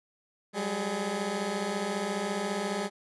15% pulse tone cluster, 187.2 / 201.8 / 423.7 Hz, F#3 / G#3 / G#4, +20 / -49 / +35 cents, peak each -31 / -25 / -30 dBFS, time 0.53-2.9 s, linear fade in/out 50 ms, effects resampled to 24000 Hz

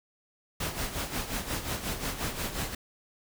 pink noise with tremolo, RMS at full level -31 dBFS, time 0.6-2.75 s, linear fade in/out 5 ms, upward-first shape sine, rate 5.6 Hz, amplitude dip 65%, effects none

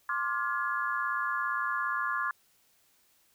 sine chord, D half-diminished seventh, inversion third, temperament just, 1057.2 / 1174.7 / 1409.6 / 1691.5 Hz, C6 / D6 / F6 / Ab6, +18 / 0 / +16 / +31 cents, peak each -34 dBFS, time 0.09-2.31 s, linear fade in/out 2 ms, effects white hiss -67 dBFS RMS until 3.34 s

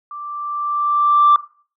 sine tone with level ramp, 1174.7 Hz, D6, in tune, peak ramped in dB -29 to -6 dBFS, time 0.11-1.36 s, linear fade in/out 2 ms, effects noise-tail reverb RT60 0.4 s tail -17 dB re dry + tanh soft clip ceiling -4 dBFS

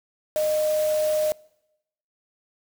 sine tone in noise, 614 Hz, D#5, 23 cents flat, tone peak -20 dBFS, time 0.36-1.32 s, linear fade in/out 0 ms, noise white, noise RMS -36 dBFS, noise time 0.36-1.32 s, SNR +13 dB, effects noise-tail reverb RT60 0.9 s tail -24 dB re dry

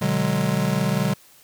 square chord, G# half-diminished seventh, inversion first, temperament just, 124.59 / 149.51 / 186.89 / 207.7 Hz, B2 / D3 / F#3 / G#3, +16 / +31 / +18 / 0 cents, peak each -28 / -25 / -25 / -27 dBFS, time 0.01-1.14 s, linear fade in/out 10 ms, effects white hiss -52 dBFS RMS until 1.43 s

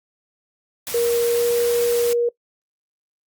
white noise, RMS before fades -29 dBFS, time 0.87-2.13 s, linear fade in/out 0 ms
sine tone with pitch glide, 471.9 to 475.5 Hz, A#4 to A#4, +21 to +34 cents, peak -16 dBFS, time 0.94-2.29 s, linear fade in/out 5 ms, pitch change +13 cents, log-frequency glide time 1.26-1.45 s
effects noise-tail reverb RT60 0.1 s tail -21 dB re dry + Opus 48 kbps

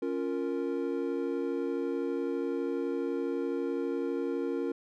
triangle chord, Bb minor, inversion first, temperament equal with one note detuned, 277.2 / 349.2 / 464.6 Hz, Db4 / F4 / Bb4, 0 / 0 / -6 cents, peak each -32 dBFS, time 0.02-4.72 s, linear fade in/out 5 ms, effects none

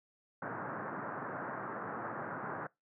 white band-pass noise, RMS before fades -41 dBFS, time 0.42-2.67 s, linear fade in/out 5 ms, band 110 to 1600 Hz, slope 48 dB/octave, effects noise-tail reverb RT60 0.2 s tail -23 dB re dry

